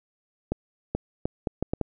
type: accelerating click train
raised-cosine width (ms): 2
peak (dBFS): -12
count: 7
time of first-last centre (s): 0.52-1.813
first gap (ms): 430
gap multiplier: 0.71
effects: none